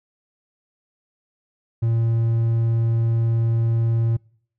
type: tone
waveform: triangle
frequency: 114.8 Hz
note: A#2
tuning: 26 cents flat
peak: -15 dBFS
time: 1.82-4.17 s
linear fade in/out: 10 ms
effects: noise-tail reverb RT60 0.6 s tail -26 dB re dry